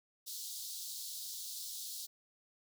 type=high-pass noise; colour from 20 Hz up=pink; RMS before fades=-44 dBFS; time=0.26-2.07 s; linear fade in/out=20 ms; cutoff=3700 Hz; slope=48 dB/octave; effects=none